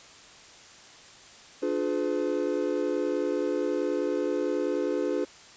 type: chord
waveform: triangle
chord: D diminished seventh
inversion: none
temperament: just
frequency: 293.7 / 352.4 / 422.9 / 507.5 Hz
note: D4 / F4 / Ab4 / Cb5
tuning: 0 / +16 / +31 / +47 cents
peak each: -29 dBFS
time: 1.62-5.25 s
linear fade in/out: 10 ms
effects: white hiss -50 dBFS RMS until 5.56 s + resampled to 16000 Hz